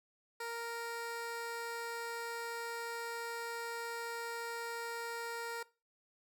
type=tone; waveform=15% pulse; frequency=465.8 Hz; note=A#4; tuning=1 cent flat; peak=-33 dBFS; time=0.4-5.63 s; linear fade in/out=5 ms; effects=noise-tail reverb RT60 0.3 s tail -20 dB re dry